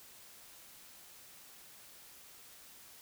silence, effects white hiss -56 dBFS RMS until 3.01 s

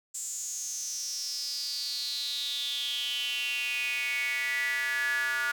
square tone with high-pass filter sweep, 130.81 Hz, C3, in tune, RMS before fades -32 dBFS, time 0.14-5.52 s, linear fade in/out 10 ms, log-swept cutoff 7500 to 1500 Hz, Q 8.5, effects none

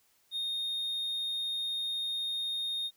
triangle tone, 3692 Hz, A#7, 17 cents flat, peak -30 dBFS, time 0.31-2.91 s, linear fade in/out 50 ms, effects white hiss -69 dBFS RMS until 2.96 s

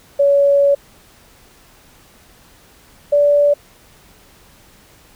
sine tone pair in turn, 564 / 579.5 Hz, C#5 / D5, +30 / -23 cents, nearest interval unison, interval 47 cents, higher second, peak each -9 dBFS, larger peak neither, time 0.19-0.75 / 3.12-3.54 s, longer first, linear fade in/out 10 ms, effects pink hiss -48 dBFS RMS until 5.15 s

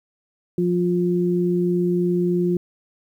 sine tone pair together, 176.5 / 353.2 Hz, F3 / F4, +19 / +20 cents, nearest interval octave, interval 1201 cents, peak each -20 / -20 dBFS, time 0.58-2.57 s, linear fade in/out 2 ms, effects 9-bit

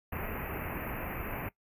pink band-stop noise, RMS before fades -37 dBFS, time 0.12-1.49 s, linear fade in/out 5 ms, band 2700 to 12000 Hz, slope 96 dB/octave, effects noise-tail reverb RT60 0.1 s tail -19 dB re dry + resampled to 32000 Hz

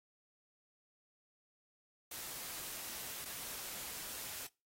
white noise with dropouts, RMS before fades -45 dBFS, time 2.11-4.47 s, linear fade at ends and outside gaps 5 ms, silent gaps 3.248-3.257 s, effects noise-tail reverb RT60 0.3 s tail -25 dB re dry + AAC 48 kbps

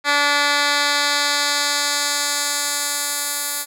10% pulse tone with band-pass filter sweep, 288.8 Hz, D4, 29 cents flat, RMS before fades -20 dBFS, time 0.04-3.66 s, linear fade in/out 50 ms, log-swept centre 2700 to 12000 Hz, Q 0.91, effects none

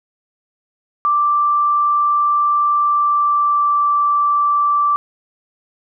sine tone with pitch glide, 1174.7 to 1167.3 Hz, D6 to D6, 0 to -11 cents, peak -12 dBFS, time 1.05-4.96 s, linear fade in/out 0 ms, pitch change -11 cents, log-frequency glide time 2.78-3.87 s, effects none

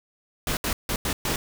pink noise bursts at uneven times, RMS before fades -26 dBFS, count 5, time 0.47-0.57 / 0.64-0.73 / 0.89-0.96 / 1.05-1.13 / 1.25-1.36 s, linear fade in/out 2 ms, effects none

